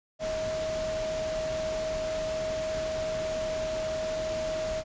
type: tone in noise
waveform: sine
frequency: 632 Hz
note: D#5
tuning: 27 cents sharp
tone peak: -29 dBFS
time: 0.19-4.84 s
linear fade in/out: 50 ms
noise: pink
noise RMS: -38 dBFS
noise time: 0.19-4.84 s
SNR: +6 dB
effects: resampled to 16000 Hz